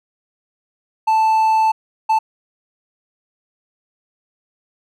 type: tone bursts at uneven times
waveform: triangle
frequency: 880 Hz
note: A5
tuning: in tune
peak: -10 dBFS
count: 2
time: 1.07-1.72 / 2.09-2.19 s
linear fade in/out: 10 ms
effects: none